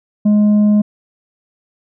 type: tone with tanh clipping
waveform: sine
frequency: 209 Hz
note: G#3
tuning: 11 cents sharp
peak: -9 dBFS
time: 0.25-0.82 s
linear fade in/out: 10 ms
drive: 4 dB
effects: none